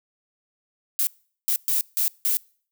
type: noise bursts at uneven times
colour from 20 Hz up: violet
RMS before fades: -22 dBFS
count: 5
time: 0.99-1.07 / 1.48-1.56 / 1.68-1.81 / 1.97-2.08 / 2.25-2.37 s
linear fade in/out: 0 ms
effects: noise-tail reverb RT60 0.5 s tail -26 dB re dry